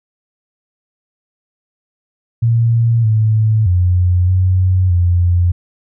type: tone with pitch steps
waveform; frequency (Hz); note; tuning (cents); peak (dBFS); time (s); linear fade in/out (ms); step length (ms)
sine; 116 / 109.2 / 89.8 / 92.5 / 88; A#2 / A2 / F2 / F#2 / F2; -8 / -13 / +49 / 0 / +14; -9; 2.42-5.52; 10; 620
effects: none